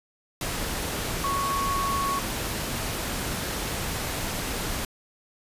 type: tone in noise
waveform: sine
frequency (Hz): 1108.7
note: C#6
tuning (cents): 0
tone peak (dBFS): -25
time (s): 1.24-2.19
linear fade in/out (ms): 2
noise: pink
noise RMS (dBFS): -30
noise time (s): 0.41-4.85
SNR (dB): +2
effects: resampled to 32000 Hz